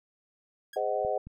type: tone with exponential decay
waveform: sawtooth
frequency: 1642 Hz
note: G#6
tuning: 20 cents flat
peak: -38 dBFS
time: 0.73-0.82 s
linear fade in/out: 5 ms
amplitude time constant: 18 ms
type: chord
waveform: sine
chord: Ab dominant seventh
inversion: none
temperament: just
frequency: 415.3 / 519.1 / 623 / 747.5 Hz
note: Ab4 / C5 / Eb5 / Gb5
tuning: 0 / -14 / +2 / +17 cents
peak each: -34 / -32 / -31 / -32 dBFS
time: 0.76-1.18 s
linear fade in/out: 5 ms
type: clicks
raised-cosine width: 5 ms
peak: -32 dBFS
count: 2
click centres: 1.049 / 1.27 s
effects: none